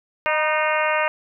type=harmonic tone with a mistuned harmonic; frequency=307.1 Hz; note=D#4; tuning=23 cents flat; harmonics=2 / 3 / 4 / 5 / 6 / 7 / 8 / 9; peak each=-23 / -25 / -26 / -27 / -28 / -28 / -29 / -30 dBFS; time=0.26-1.08 s; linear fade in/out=0 ms; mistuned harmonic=3; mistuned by=+42 cents; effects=none